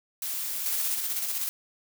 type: noise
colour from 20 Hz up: blue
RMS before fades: -32 dBFS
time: 0.22-0.95 s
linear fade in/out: 2 ms
type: noise with tremolo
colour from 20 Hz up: blue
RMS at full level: -29 dBFS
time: 0.66-1.49 s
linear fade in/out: 0 ms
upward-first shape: square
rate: 16 Hz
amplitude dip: 35%
effects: none